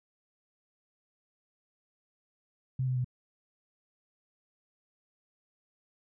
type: tone with pitch steps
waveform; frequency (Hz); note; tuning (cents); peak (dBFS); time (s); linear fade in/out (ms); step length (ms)
sine; 130.1 / 127.79 / 125.52; C3 / C3 / B2; -9 / -40 / +28; -27; 2.79-3.045; 5; 85
effects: none